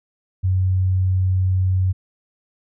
sine tone, 93.2 Hz, F#2, 13 cents sharp, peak -15 dBFS, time 0.43-1.93 s, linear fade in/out 20 ms, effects none

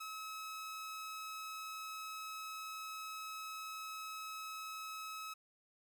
sawtooth tone, 1287 Hz, E6, 42 cents flat, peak -40 dBFS, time 0-5.34 s, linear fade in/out 10 ms, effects none

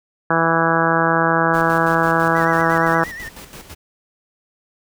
harmonic tone, 164.81 Hz, E3, in tune, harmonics 1 / 2 / 3 / 4 / 5 / 6 / 7 / 8 / 9 / 10, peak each -23 / -23 / -23 / -23 / -23 / -23 / -23 / -23 / -23 / -23 dBFS, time 0.3-3.04 s, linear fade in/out 5 ms
pink noise with tremolo, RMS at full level -36 dBFS, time 1.53-3.75 s, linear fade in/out 20 ms, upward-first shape square, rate 6 Hz, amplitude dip 60%
triangle tone with vibrato, 1885 Hz, A#6, 19 cents sharp, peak -28 dBFS, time 2.35-3.29 s, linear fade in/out 2 ms, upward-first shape sine, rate 8.5 Hz, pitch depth 89 cents each way
effects none

